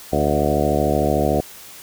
harmonic tone with a mistuned harmonic, 73.42 Hz, D2, in tune, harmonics 1 / 2 / 3 / 4 / 5 / 6 / 7 / 8 / 9 / 10, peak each -25 / -25 / -25 / -25 / -25 / -25 / -25 / -25 / -25 / -25 dBFS, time 0.12-1.41 s, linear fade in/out 10 ms, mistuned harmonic 9, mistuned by -16 cents, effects white hiss -40 dBFS RMS until 1.82 s

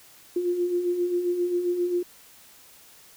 sine beating tone pair, 346.6 / 354.1 Hz, F4 / F4, -13 / +24 cents, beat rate 7.5 Hz, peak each -32 / -23 dBFS, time 0.36-2.03 s, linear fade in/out 5 ms, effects white hiss -52 dBFS RMS until 3.16 s

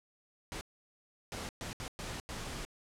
pink noise bursts at uneven times, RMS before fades -41 dBFS, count 6, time 0.52-0.61 / 1.32-1.49 / 1.61-1.73 / 1.8-1.88 / 1.99-2.2 / 2.29-2.65 s, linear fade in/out 0 ms, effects low-pass 9000 Hz 12 dB/octave

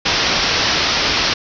white low-pass noise, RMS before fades -17 dBFS, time 0.05-1.34 s, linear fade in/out 10 ms, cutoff 5700 Hz, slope 96 dB/octave, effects none

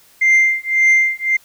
sine tone with tremolo, 2093 Hz, C7, in tune, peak -5 dBFS, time 0.21-1.37 s, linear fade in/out 10 ms, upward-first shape triangle, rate 1.8 Hz, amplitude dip 100%, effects tanh soft clip ceiling -7 dBFS + white hiss -50 dBFS RMS until 1.44 s

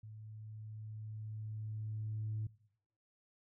sine tone with level ramp, 108.2 Hz, A2, 29 cents flat, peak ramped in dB -48 to -34 dBFS, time 0.03-2.47 s, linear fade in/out 5 ms, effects noise-tail reverb RT60 0.7 s tail -21 dB re dry + tanh soft clip ceiling -32 dBFS

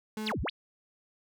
35% pulse tone, 215.7 Hz, A3, 34 cents flat, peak -32 dBFS, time 0.17-0.32 s, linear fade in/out 2 ms
sine exponential two-way sweep, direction down then up, 5920 to 49.47 to 5230 Hz, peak -30 dBFS, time 0.26-0.5 s, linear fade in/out 10 ms, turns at 0.41 s
effects none

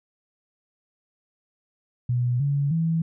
sine tone with pitch steps, 122.7 / 141.76 / 163.78 Hz, B2 / C#3 / E3, -11 / +39 / -11 cents, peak -20 dBFS, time 2.09-3.02 s, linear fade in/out 5 ms, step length 310 ms, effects none

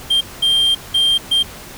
triangle tone bursts at uneven times, 3180 Hz, G7, 24 cents sharp, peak -10 dBFS, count 4, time 0.1-0.21 / 0.42-0.75 / 0.94-1.18 / 1.31-1.43 s, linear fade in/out 10 ms, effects pink hiss -35 dBFS RMS until 1.77 s

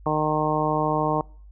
harmonic tone, 153.3 Hz, D#3, 25 cents flat, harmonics 1 / 2 / 3 / 4 / 5 / 6 / 7, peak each -28 / -28 / -28 / -28 / -28 / -28 / -28 dBFS, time 0.06-1.21 s, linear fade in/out 2 ms, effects noise-tail reverb RT60 0.5 s tail -25 dB re dry + added 50 Hz sine -43 dBFS peak until 1.51 s

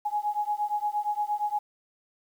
sine beating tone pair, 830.6 / 839.2 Hz, G#5 / G#5, 0 / +18 cents, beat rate 8.6 Hz, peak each -29 dBFS, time 0.05-1.59 s, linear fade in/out 10 ms, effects 9-bit

